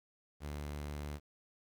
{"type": "tone", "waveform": "sawtooth", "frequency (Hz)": 73.42, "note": "D2", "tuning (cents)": 0, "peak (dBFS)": -36, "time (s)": [0.4, 1.2], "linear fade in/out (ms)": 50, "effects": ["11-bit"]}